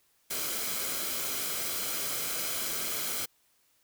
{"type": "noise with comb filter", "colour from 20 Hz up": "white", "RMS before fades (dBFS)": -33, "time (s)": [0.3, 3.26], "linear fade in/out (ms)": 10, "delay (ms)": 1.1, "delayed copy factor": -0.5, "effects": ["white hiss -69 dBFS RMS until 3.83 s"]}